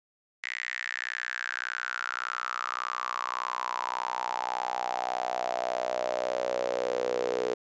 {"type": "tone with high-pass filter sweep", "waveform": "sawtooth", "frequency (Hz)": 61.74, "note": "B1", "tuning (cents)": 0, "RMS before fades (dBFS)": -32, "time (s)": [0.43, 7.54], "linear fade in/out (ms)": 5, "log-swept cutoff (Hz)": [2000, 450], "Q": 7.1, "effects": ["resampled to 16000 Hz"]}